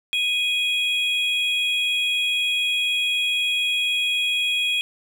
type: tone pair together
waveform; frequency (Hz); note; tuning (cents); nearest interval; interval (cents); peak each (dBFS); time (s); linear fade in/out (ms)
triangle; 2489 / 3309; D#7 / G#7; 0 / -7; perfect fourth; 493; -21 / -21; 0.13-4.81; 0
effects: none